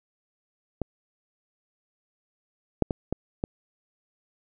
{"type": "clicks", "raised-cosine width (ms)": 2, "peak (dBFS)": [-14, -6, -13, -13, -13], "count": 5, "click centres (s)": [0.817, 2.823, 2.908, 3.126, 3.439], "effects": []}